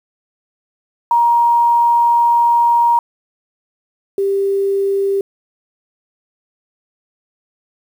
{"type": "tone pair in turn", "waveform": "sine", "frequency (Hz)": [943, 394.3], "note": ["A#5", "G4"], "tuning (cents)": [20, 10], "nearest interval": "octave + minor third", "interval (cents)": 1510, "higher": "first", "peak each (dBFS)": [-9, -13], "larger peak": "first", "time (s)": [[1.11, 2.99], [4.18, 5.21]], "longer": "first", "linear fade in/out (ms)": 2, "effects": ["7-bit"]}